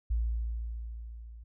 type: tone with level ramp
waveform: sine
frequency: 57 Hz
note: A#1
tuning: 38 cents flat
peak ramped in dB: -25 to -45 dBFS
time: 0.1-1.44 s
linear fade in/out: 10 ms
effects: none